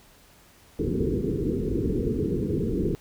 white low-pass noise, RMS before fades -26 dBFS, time 0.79-2.95 s, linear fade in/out 0 ms, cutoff 460 Hz, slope 96 dB/octave, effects pink hiss -55 dBFS RMS until 3 s

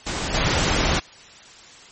pink noise with level steps, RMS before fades -26 / -20 dBFS, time 0.06-1 s, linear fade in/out 10 ms, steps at 0.34 s, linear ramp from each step 5 ms, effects white hiss -45 dBFS RMS until 1.91 s + MP3 32 kbps

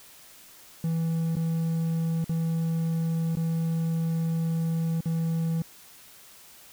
triangle tone with dropouts, 164 Hz, E3, 9 cents flat, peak -22 dBFS, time 0.84-5.62 s, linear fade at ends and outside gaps 2 ms, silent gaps 1.355-1.367 / 2.244-2.293 / 3.354-3.37 / 5.007-5.057 s, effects white hiss -51 dBFS RMS until 6.72 s

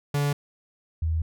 45% pulse / sine tone pair in turn, 143.9 / 80.62 Hz, D3 / E2, -35 / -38 cents, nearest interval minor seventh, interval 1003 cents, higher first, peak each -22 dBFS, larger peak neither, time 0.14-0.33 / 1.02-1.22 s, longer second, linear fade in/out 5 ms, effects none

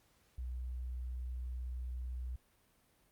sine tone, 62.1 Hz, B1, 10 cents sharp, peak -38 dBFS, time 0.38-2.36 s, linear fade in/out 5 ms, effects pink hiss -71 dBFS RMS until 3.11 s + Opus 48 kbps

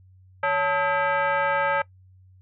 sine tone with frequency modulation, 161.7 Hz, E3, 33 cents flat, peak -20 dBFS, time 0.43-1.82 s, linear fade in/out 5 ms, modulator 722 Hz, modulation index 2.3, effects noise-tail reverb RT60 0.1 s tail -20 dB re dry + added 93 Hz sine -50 dBFS peak until 2.41 s

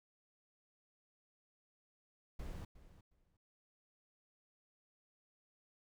brown noise with echo, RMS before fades -45 dBFS, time 2.39-2.65 s, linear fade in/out 5 ms, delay 360 ms, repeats 2, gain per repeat -15 dB, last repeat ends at 3.37 s, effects none

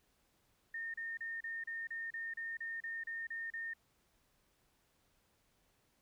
sine tone bursts, 1827 Hz, A#6, 35 cents flat, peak -39 dBFS, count 13, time 0.74-3.736 s, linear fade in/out 5 ms, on 200 ms, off 33 ms, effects pink hiss -75 dBFS RMS until 6.01 s

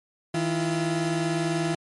30% pulse tone pair together, 160.09 / 340.5 Hz, D#3 / F4, +50 / -44 cents, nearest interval octave + minor second, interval 1306 cents, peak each -24 dBFS, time 0.34-1.75 s, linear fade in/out 5 ms, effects MP3 48 kbps

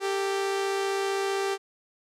sawtooth tone pair together, 392 / 447.4 Hz, G4 / A4, 0 / +29 cents, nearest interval major second, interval 229 cents, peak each -22 / -32 dBFS, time 0-1.58 s, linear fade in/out 50 ms, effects low-pass 9000 Hz 12 dB/octave

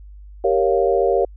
sine chord, G half-diminished seventh, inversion none, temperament equal, 392 / 466.2 / 554.4 / 698.5 Hz, G4 / Bb4 / Db5 / F5, 0 / 0 / 0 / 0 cents, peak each -19 / -19 / -20 / -22 dBFS, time 0.44-1.25 s, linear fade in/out 5 ms, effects added 50 Hz sine -37 dBFS peak until 1.36 s

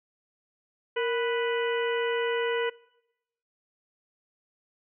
harmonic tone with a mistuned harmonic, 493.9 Hz, B4, in tune, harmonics 1 / 2 / 3 / 4 / 5 / 6, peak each -26 / -35 / -35 / -36 / -40 / -38 dBFS, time 0.96-2.7 s, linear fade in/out 10 ms, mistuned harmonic 1, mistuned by -98 cents, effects noise-tail reverb RT60 0.9 s tail -23 dB re dry

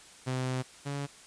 sawtooth tone pair in turn, 128.8 / 141.6 Hz, C3 / C#3, -27 / +37 cents, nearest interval major second, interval 164 cents, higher second, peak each -26 / -29 dBFS, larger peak first, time 0.26-0.63 / 0.85-1.07 s, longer first, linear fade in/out 20 ms, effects white hiss -53 dBFS RMS until 1.26 s + resampled to 22050 Hz

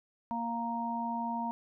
harmonic tone, 233.1 Hz, A#3, in tune, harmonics 1 / 3 / 4, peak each -36 / -40 / -34 dBFS, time 0.31-1.51 s, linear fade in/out 0 ms, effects none

